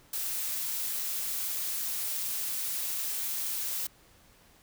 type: noise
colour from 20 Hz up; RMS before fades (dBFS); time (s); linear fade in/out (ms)
blue; -33; 0.13-3.87; 5
effects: pink hiss -60 dBFS RMS until 4.62 s